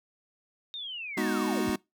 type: linear sweep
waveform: sine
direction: down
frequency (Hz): 3729 to 44.78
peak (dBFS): -35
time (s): 0.74-1.7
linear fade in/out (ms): 0
type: chord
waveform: square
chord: G# minor seventh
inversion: none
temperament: equal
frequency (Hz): 207.7 / 246.9 / 311.1 / 370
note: G#3 / B3 / D#4 / F#4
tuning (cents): 0 / 0 / 0 / 0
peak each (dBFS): -33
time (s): 1.17-1.76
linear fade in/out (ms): 5
effects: noise-tail reverb RT60 0.2 s tail -23 dB re dry